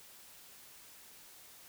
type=silence; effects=white hiss -56 dBFS RMS until 1.68 s